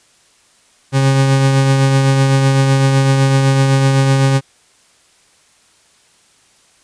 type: tone with tremolo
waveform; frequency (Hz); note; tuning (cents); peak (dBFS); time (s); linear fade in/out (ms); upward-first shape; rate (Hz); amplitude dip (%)
40% pulse; 135.4; C#3; -40; -7; 0.92-4.41; 50; triangle; 7.9; 35
effects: white hiss -52 dBFS RMS until 6.83 s + resampled to 22050 Hz